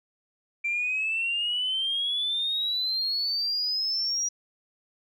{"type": "exponential sweep", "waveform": "sine", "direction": "up", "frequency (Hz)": [2349, 5770], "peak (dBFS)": -24, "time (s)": [0.64, 4.29], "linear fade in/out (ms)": 10, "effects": ["tanh soft clip ceiling -20 dBFS"]}